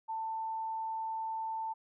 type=tone; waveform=sine; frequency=890 Hz; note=A5; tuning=20 cents sharp; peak=-34 dBFS; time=0.08-1.74 s; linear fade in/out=20 ms; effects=none